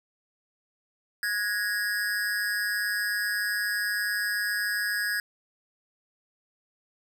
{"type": "tone with amplitude modulation", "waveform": "square", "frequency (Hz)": 1661.2, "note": "G#6", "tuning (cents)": 0, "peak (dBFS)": -23, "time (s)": [1.23, 5.2], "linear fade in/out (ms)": 2, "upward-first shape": "sine", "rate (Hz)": 208, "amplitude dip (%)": 85, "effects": ["10-bit"]}